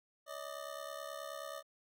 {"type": "ring-modulated tone", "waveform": "25% pulse", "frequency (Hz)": 603, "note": "D5", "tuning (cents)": 46, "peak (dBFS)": -36, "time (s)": [0.26, 1.63], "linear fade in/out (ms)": 50, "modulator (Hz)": 34.7, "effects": ["13-bit"]}